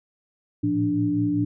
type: tone cluster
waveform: sine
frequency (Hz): 110.1 / 115.2 / 172.9 / 293.1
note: A2 / A#2 / F3 / D4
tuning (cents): +2 / -20 / -17 / -3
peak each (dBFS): -30 / -30 / -30 / -21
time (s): 0.63-1.45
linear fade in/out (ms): 10
effects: none